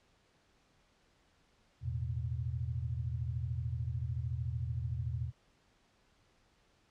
sine chord, E suspended fourth, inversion none, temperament equal, 82.41 / 110 / 123.47 Hz, E2 / A2 / B2, 0 / 0 / 0 cents, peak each -38 / -40 / -37 dBFS, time 1.81-5.32 s, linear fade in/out 50 ms, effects pink hiss -70 dBFS RMS until 6.9 s + low-pass 6000 Hz 12 dB/octave

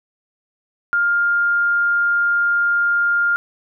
sine tone, 1405 Hz, F6, 10 cents sharp, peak -14 dBFS, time 0.93-3.36 s, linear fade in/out 0 ms, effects none

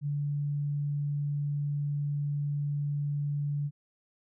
sine tone, 144.8 Hz, D3, 24 cents flat, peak -28 dBFS, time 0.01-3.71 s, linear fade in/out 50 ms, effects none

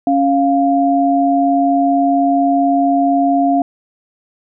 sine tone pair together, 277.2 / 698.5 Hz, C#4 / F5, 0 / 0 cents, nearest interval octave + major third, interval 1600 cents, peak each -13 dBFS, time 0.07-3.62 s, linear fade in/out 2 ms, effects none

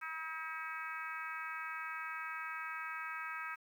harmonic tone, 320 Hz, D#4, 49 cents sharp, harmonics 3 / 4 / 5 / 6 / 7 / 8, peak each -50 / -44 / -45 / -50 / -48 / -50 dBFS, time 0.01-3.56 s, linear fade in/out 20 ms, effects 11-bit

